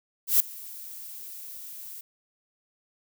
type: noise with ADSR envelope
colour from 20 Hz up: violet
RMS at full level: -18 dBFS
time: 0.27-2.01 s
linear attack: 130 ms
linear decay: 5 ms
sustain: -23 dB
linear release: 5 ms
effects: none